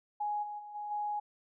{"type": "tone with level steps", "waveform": "sine", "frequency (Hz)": 833, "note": "G#5", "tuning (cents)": 5, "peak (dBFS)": [-31, -38, -44, -37, -32], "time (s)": [0.2, 1.2], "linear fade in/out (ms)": 10, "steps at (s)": [0.42, 0.58, 0.74, 0.9], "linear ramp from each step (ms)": 20, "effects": []}